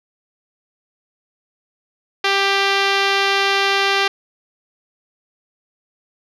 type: tone with low-pass filter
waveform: 5% pulse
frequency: 394.2 Hz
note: G4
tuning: 10 cents sharp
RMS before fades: -17 dBFS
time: 2.24-4.08 s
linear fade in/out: 5 ms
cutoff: 4600 Hz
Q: 0.67
effects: none